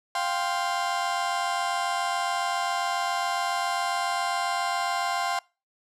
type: chord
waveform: 35% pulse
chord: F suspended second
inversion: none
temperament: just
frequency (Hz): 698.5 / 785.8 / 1047.7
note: F5 / G5 / C6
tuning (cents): 0 / +4 / +2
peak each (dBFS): -28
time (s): 0.15-5.39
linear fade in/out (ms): 2
effects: noise-tail reverb RT60 0.3 s tail -24 dB re dry + low-pass 9000 Hz 12 dB/octave